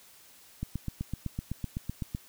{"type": "click train", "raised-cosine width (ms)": 5, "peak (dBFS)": -20, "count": 13, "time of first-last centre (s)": [0.63, 2.149], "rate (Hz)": 7.9, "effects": ["white hiss -56 dBFS RMS until 2.28 s"]}